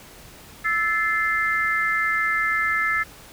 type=tone cluster; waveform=sine; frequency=1315 / 1741 / 2086 Hz; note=E6 / A6 / C7; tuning=-5 / -19 / -6 cents; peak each=-25 / -23 / -24 dBFS; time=0.64-3.04 s; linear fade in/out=20 ms; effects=pink hiss -45 dBFS RMS until 3.32 s